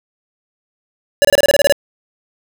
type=tone bursts; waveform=square; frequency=571 Hz; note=D5; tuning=49 cents flat; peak=-8 dBFS; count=10; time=1.22-1.724 s; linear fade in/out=0 ms; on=27 ms; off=26 ms; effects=none